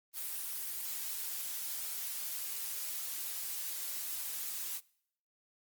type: noise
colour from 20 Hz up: blue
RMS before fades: -39 dBFS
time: 0.13-4.81 s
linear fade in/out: 50 ms
effects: noise-tail reverb RT60 0.7 s tail -24 dB re dry + Opus 24 kbps